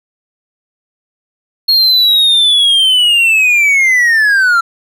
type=linear sweep; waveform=triangle; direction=down; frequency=4288 to 1345 Hz; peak=-5 dBFS; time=1.68-4.61 s; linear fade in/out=10 ms; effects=none